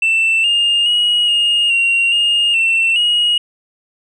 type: tone with pitch steps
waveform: sine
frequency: 2670 / 2823 / 2899 / 2847 / 2754 / 2837 / 2693 / 2888 Hz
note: E7 / F7 / F#7 / F7 / F7 / F7 / E7 / F#7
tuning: +22 / +18 / -36 / +33 / -25 / +27 / +36 / -43 cents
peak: -9 dBFS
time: 0.02-3.38 s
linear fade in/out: 5 ms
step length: 420 ms
effects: tanh soft clip ceiling -9 dBFS